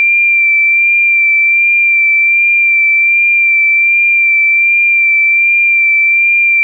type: tone with vibrato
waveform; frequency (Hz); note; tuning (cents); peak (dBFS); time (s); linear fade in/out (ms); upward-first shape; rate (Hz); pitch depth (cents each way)
sine; 2361; D7; +9; -6; 0-6.63; 0; sine; 1.3; 21
effects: 8-bit